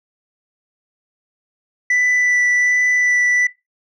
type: tone with vibrato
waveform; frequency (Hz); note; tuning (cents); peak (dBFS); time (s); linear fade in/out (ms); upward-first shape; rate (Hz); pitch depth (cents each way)
sine; 1979; B6; +3; -10; 1.9-3.47; 5; sine; 1.3; 9
effects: noise-tail reverb RT60 0.2 s tail -18 dB re dry + tanh soft clip ceiling -12 dBFS